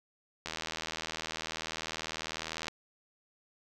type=click train; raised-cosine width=0.2 ms; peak=-19 dBFS; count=179; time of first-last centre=0.46-2.682 s; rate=80.1 Hz; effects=none